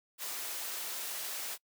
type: high-pass noise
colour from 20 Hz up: white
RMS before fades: -39 dBFS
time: 0.18-1.58 s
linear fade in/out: 50 ms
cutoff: 420 Hz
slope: 12 dB/octave
effects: noise-tail reverb RT60 0.1 s tail -25 dB re dry